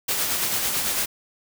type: noise with tremolo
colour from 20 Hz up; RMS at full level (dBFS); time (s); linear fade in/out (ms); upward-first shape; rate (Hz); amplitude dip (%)
white; -23; 0.08-1.06; 10; sine; 9; 35
effects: none